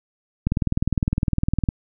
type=click train; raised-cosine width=5 ms; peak=-7 dBFS; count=25; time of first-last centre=0.47-1.688 s; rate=19.7 Hz; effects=none